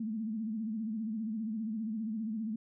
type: tone with vibrato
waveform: sine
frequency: 219.5 Hz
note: A3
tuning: 4 cents flat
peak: -33 dBFS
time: 0-2.56 s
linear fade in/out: 5 ms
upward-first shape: sine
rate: 15 Hz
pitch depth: 89 cents each way
effects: none